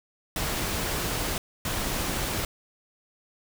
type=noise bursts at uneven times; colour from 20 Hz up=pink; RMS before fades=-29 dBFS; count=2; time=0.36-1.38 / 1.65-2.45 s; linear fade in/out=2 ms; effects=none